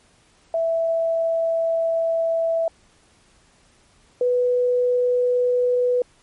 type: tone pair in turn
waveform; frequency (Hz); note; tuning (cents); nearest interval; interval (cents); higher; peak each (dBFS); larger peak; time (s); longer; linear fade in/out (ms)
sine; 659.3 / 493.9; E5 / B4; 0 / 0; perfect fourth; 500; first; -18 / -16; second; 0.54-2.68 / 4.21-6.02; first; 2
effects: pink hiss -57 dBFS RMS until 6.22 s + MP3 48 kbps